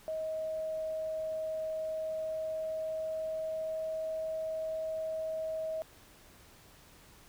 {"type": "tone with pitch glide", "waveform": "sine", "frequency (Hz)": [633, 637], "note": ["D#5", "D#5"], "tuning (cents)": [30, 41], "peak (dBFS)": -33, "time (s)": [0.08, 5.82], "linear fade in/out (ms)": 0, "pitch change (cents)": 11, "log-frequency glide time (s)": [2.01, 4.19], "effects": ["pink hiss -58 dBFS RMS until 7.28 s"]}